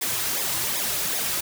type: noise with flanger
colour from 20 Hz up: white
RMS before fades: -26 dBFS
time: 0.01-1.41 s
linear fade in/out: 10 ms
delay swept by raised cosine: 0.68 to 4.48 ms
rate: 2.6 Hz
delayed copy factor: -0.75
effects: none